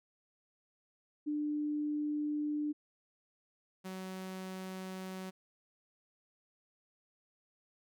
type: tone pair in turn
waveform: sine / sawtooth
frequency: 297.8 / 187.6 Hz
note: D4 / F#3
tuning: +24 / +24 cents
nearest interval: minor sixth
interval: 800 cents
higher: first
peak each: -32 / -37 dBFS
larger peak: first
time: 1.26-2.73 / 3.84-5.31 s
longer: neither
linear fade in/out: 20 ms
effects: none